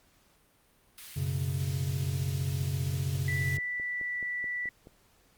pink high-pass noise, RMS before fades -46 dBFS, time 0.98-3.57 s, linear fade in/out 0 ms, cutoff 2600 Hz, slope 12 dB/octave
triangle chord, F# suspended fourth, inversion none, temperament equal, 92.5 / 123.47 / 138.59 Hz, F#2 / B2 / C#3, 0 / 0 / 0 cents, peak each -31 / -35 / -29 dBFS, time 1.16-3.59 s, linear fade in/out 10 ms
click train, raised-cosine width 2 ms, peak -35 dBFS, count 10, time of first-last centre 2.94-4.871 s, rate 4.66 Hz
sine tone with pitch glide, 1975.5 to 1964.1 Hz, B6 to B6, 0 to -10 cents, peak -31 dBFS, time 3.28-4.69 s, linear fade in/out 2 ms, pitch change -10 cents, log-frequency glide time 3.48-4.16 s
effects pink hiss -65 dBFS RMS until 5.37 s + Opus 48 kbps

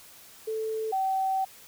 sine tone pair in turn, 440 / 766.7 Hz, A4 / G5, 0 / -39 cents, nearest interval minor seventh, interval 961 cents, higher second, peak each -28 / -24 dBFS, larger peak second, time 0.47-0.92 / 0.92-1.45 s, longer second, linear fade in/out 10 ms, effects white hiss -51 dBFS RMS until 1.67 s

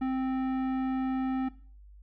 sine tone with tanh clipping, 261.6 Hz, C4, in tune, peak -29 dBFS, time 0.01-1.49 s, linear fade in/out 10 ms, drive 14 dB, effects noise-tail reverb RT60 0.4 s tail -17 dB re dry + added 50 Hz sine -49 dBFS peak until 2.02 s

